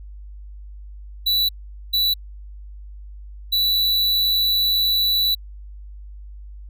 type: tone bursts at uneven times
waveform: square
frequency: 3951 Hz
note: B7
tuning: in tune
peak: -17 dBFS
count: 3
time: 1.26-1.49 / 1.93-2.14 / 3.52-5.35 s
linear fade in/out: 10 ms
effects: added 50 Hz sine -35 dBFS peak until 6.69 s